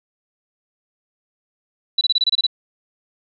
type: tone bursts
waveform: sine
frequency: 3951 Hz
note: B7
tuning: in tune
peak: -13 dBFS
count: 9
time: 1.98-2.467 s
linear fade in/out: 5 ms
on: 31 ms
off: 26 ms
effects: none